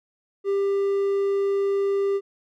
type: tone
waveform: triangle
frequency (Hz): 396.6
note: G4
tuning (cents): +20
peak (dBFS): -18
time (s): 0.44-2.21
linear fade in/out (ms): 50
effects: none